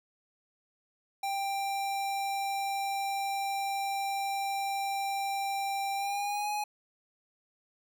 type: tone with pitch glide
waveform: square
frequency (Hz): 789 to 834.5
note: G5 to G#5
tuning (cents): +11 to +8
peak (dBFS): -31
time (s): 1.23-6.64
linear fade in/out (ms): 5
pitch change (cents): +97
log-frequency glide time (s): 5.95-6.49
effects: none